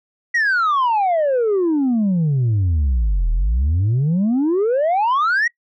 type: exponential two-way sweep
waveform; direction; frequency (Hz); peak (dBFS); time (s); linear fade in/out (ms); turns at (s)
sine; down then up; 1949 to 38.61 to 1949; -12; 0.34-5.48; 10; 3.31
effects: noise-tail reverb RT60 0.1 s tail -23 dB re dry + tanh soft clip ceiling -13 dBFS